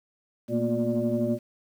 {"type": "tone cluster", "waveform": "sine", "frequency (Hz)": [119.1, 227.9, 239.9, 356.7, 588], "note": ["A#2", "A#3", "A#3", "F4", "D5"], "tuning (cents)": [38, -39, 50, 37, 2], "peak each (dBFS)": [-32, -28, -27, -31, -29], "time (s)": [0.48, 1.39], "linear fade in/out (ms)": 50, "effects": ["tanh soft clip ceiling -14 dBFS", "9-bit"]}